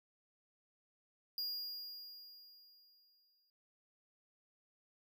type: tone with exponential decay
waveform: square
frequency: 4840 Hz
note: D#8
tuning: 49 cents flat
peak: -37 dBFS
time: 1.38-3.5 s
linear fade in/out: 1 ms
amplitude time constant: 460 ms
effects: none